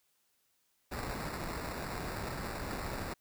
pink noise with sample-and-hold, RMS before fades -39 dBFS, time 0.91-3.14 s, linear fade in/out 10 ms, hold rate 3150 Hz, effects white hiss -75 dBFS RMS until 3.2 s

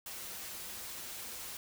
white noise with comb filter, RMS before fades -44 dBFS, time 0.06-1.57 s, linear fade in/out 2 ms, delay 7 ms, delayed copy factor -0.65, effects none

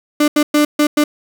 35% pulse tone bursts at uneven times, 297 Hz, D4, 20 cents sharp, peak -8 dBFS, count 5, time 0.2-0.28 / 0.36-0.43 / 0.54-0.65 / 0.79-0.87 / 0.97-1.04 s, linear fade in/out 5 ms, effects none

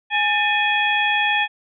harmonic tone with a mistuned harmonic, 833 Hz, G#5, 5 cents sharp, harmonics 1 / 2 / 3 / 4, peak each -22 / -21 / -21 / -25 dBFS, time 0.1-1.48 s, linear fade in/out 50 ms, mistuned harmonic 2, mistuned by +120 cents, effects none

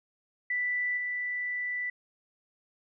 sine tone with level steps, 1977 Hz, B6, 1 cent sharp, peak -27 / -30 dBFS, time 0.5-1.9 s, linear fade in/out 5 ms, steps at 0.97 s, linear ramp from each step 5 ms, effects none

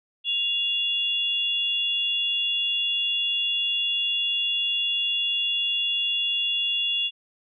sine tone pair together, 2800 / 3397 Hz, F7 / G#7, +4 / +38 cents, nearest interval minor third, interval 334 cents, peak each -25 dBFS, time 0.24-7.11 s, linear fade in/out 50 ms, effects none

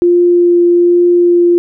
sine tone with vibrato, 349.2 Hz, F4, in tune, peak -5 dBFS, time 0.02-1.58 s, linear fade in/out 0 ms, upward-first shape triangle, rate 1.2 Hz, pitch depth 9 cents each way, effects none

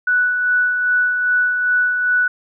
sine tone with tremolo, 1480 Hz, F#6, in tune, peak -12 dBFS, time 0.07-2.28 s, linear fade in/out 5 ms, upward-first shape sine, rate 2.5 Hz, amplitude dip 40%, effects none

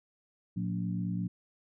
harmonic tone with a mistuned harmonic, 57 Hz, A#1, 38 cents flat, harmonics 2 / 3 / 4 / 5, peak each -36 / -32 / -42 / -42 dBFS, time 0.56-1.28 s, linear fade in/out 10 ms, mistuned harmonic 3, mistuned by +81 cents, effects none

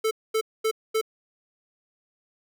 square tone bursts, 440 Hz, A4, in tune, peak -22 dBFS, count 4, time 0.04-1.014 s, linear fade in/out 10 ms, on 71 ms, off 230 ms, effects none

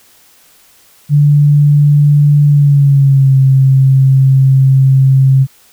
sine tone with pitch glide, 146 to 133.88 Hz, D3 to C3, -10 to +40 cents, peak -4 dBFS, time 1.09-5.47 s, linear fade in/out 50 ms, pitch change -150 cents, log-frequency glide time 2.46-3.36 s, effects white hiss -46 dBFS RMS until 5.72 s

